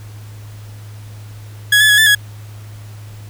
30% pulse tone with pitch steps, 1673 / 1723 / 1677 / 1756 / 1671 Hz, G#6 / A6 / G#6 / A6 / G#6, +12 / -37 / +16 / -4 / +10 cents, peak -5 dBFS, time 1.72-2.15 s, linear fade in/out 5 ms, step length 86 ms, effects added 105 Hz sine -31 dBFS peak until 3.29 s + pink hiss -44 dBFS RMS until 3.29 s

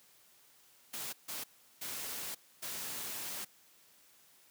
white noise bursts at uneven times, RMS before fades -41 dBFS, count 4, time 0.93-1.13 / 1.28-1.44 / 1.81-2.35 / 2.62-3.45 s, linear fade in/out 10 ms, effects white hiss -64 dBFS RMS until 4.5 s + high-pass 100 Hz 12 dB/octave

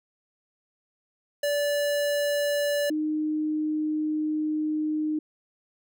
square / sine tone pair in turn, 580 / 307.2 Hz, D5 / D#4, -22 / -22 cents, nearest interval major seventh, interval 1100 cents, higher first, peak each -24 dBFS, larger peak neither, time 1.43-2.9 / 2.9-5.19 s, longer second, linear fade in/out 5 ms, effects none

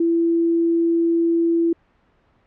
sine tone, 335 Hz, E4, 28 cents sharp, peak -15 dBFS, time 0-1.73 s, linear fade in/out 5 ms, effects pink hiss -60 dBFS RMS until 2.46 s + low-pass 2000 Hz 12 dB/octave

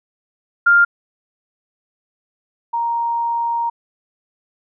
sine tone pair in turn, 1400 / 934.4 Hz, F6 / A#5, +4 / +4 cents, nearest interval perfect fifth, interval 700 cents, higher first, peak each -8 / -17 dBFS, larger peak first, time 0.66-0.85 / 2.73-3.7 s, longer second, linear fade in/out 10 ms, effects none

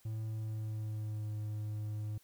triangle tone with pitch glide, 110 to 106.38 Hz, A2 to G#2, 0 to +42 cents, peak -34 dBFS, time 0.05-2.18 s, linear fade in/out 5 ms, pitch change -58 cents, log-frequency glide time 0.27-1.35 s, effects white hiss -67 dBFS RMS until 2.23 s

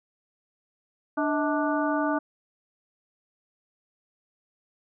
harmonic tone with a mistuned harmonic, 294.7 Hz, D4, 6 cents sharp, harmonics 1 / 2 / 3 / 4 / 5, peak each -26 / -29 / -31 / -32 / -33 dBFS, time 1.17-2.19 s, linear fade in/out 10 ms, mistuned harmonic 2, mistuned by +130 cents, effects none

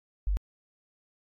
sine tone, 48.69 Hz, G1, 11 cents flat, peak -24 dBFS, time 0.27-0.37 s, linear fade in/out 0 ms, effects AAC 64 kbps

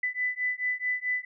sine beating tone pair, 1994 / 1998.6 Hz, B6 / B6, +16 / +20 cents, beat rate 4.6 Hz, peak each -30 dBFS, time 0.03-1.25 s, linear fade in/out 5 ms, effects none

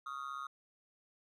triangle tone with amplitude modulation, 1245 Hz, D#6, 1 cent sharp, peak -34 dBFS, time 0.06-0.47 s, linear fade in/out 5 ms, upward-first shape sine, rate 136 Hz, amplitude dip 100%, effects none

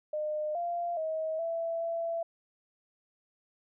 sine tone with pitch steps, 608 / 692 / 635 / 665 / 669 Hz, D#5 / F5 / D#5 / E5 / E5, -40 / -16 / +35 / +15 / +25 cents, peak -30 dBFS, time 0.13-2.23 s, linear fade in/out 5 ms, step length 420 ms, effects none

